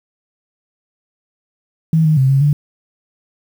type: tone with pitch steps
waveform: sine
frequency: 160.8 / 155.4 / 132.4 / 136.3 / 146.3 Hz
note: E3 / D#3 / C3 / C#3 / D3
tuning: -43 / -2 / +21 / -29 / -6 cents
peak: -9 dBFS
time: 1.93-2.53 s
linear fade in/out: 2 ms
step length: 120 ms
effects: 7-bit